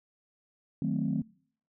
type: chord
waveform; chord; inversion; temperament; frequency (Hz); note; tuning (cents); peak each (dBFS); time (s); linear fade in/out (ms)
sine; D# diminished seventh; none; equal; 155.56 / 185 / 220 / 261.6; D#3 / F#3 / A3 / C4; 0 / 0 / 0 / 0; -32; 0.82-1.22; 2
effects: noise-tail reverb RT60 0.6 s tail -26 dB re dry + tanh soft clip ceiling -19 dBFS